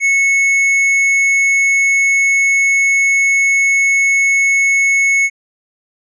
triangle tone with hard clipping, 2200 Hz, C#7, 14 cents flat, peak -11 dBFS, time 0-5.3 s, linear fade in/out 50 ms, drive 10 dB, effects low-pass 10000 Hz 12 dB/octave

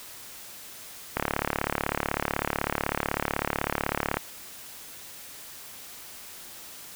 click train, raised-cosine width 0.5 ms, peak -9 dBFS, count 109, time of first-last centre 1.17-4.17 s, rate 36 Hz, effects white hiss -44 dBFS RMS until 6.95 s

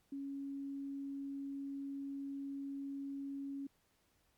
sine tone, 277.2 Hz, C#4, in tune, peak -40 dBFS, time 0.12-3.67 s, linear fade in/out 5 ms, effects pink hiss -75 dBFS RMS until 4.37 s + MP3 96 kbps

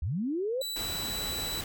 sine linear sweep, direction up, 62 to 545 Hz, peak -28 dBFS, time 0.02-0.62 s, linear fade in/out 5 ms
sawtooth tone, 3948 Hz, B7, 1 cent flat, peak -30 dBFS, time 0.61-1.61 s, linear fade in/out 5 ms
pink noise, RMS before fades -38 dBFS, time 0.76-1.64 s, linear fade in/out 2 ms
effects none

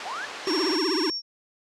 pink band-pass noise, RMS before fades -38 dBFS, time 0-0.76 s, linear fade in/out 2 ms, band 570 to 5200 Hz, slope 12 dB/octave
sine linear sweep, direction up, 659.3 to 1799 Hz, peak -31 dBFS, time 0.05-0.26 s, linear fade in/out 10 ms
sine tone, 5500 Hz, F8, 27 cents flat, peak -27 dBFS, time 0.45-1.22 s, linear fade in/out 50 ms
square tone with vibrato, 342.4 Hz, F4, 34 cents flat, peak -24 dBFS, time 0.47-1.1 s, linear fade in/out 2 ms, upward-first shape triangle, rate 16 Hz, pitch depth 300 cents each way
effects low-pass 9000 Hz 12 dB/octave

